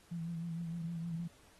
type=tone with vibrato; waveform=sine; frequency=167.5 Hz; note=E3; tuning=28 cents sharp; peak=-37 dBFS; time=0.11-1.28 s; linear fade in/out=10 ms; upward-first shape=triangle; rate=6.5 Hz; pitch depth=53 cents each way; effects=pink hiss -64 dBFS RMS until 1.59 s + AAC 32 kbps